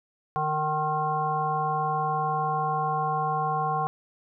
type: harmonic tone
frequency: 153.4 Hz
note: D#3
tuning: 24 cents flat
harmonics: 1 / 3 / 5 / 7 / 9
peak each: -32 / -35 / -27 / -28 / -40 dBFS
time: 0.36-3.87 s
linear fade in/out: 0 ms
effects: none